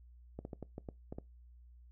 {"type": "clicks", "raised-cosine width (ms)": 2, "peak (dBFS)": -29, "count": 8, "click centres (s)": [0.39, 0.451, 0.532, 0.627, 0.781, 0.888, 1.125, 1.185], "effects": ["noise-tail reverb RT60 0.2 s tail -22 dB re dry", "added 60 Hz sine -55 dBFS peak until 1.91 s"]}